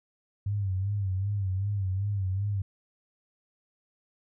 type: tone with vibrato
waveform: sine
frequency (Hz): 98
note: G2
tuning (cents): 0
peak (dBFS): -26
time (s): 0.46-2.62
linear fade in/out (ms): 5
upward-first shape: sine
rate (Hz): 2.6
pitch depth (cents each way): 89
effects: none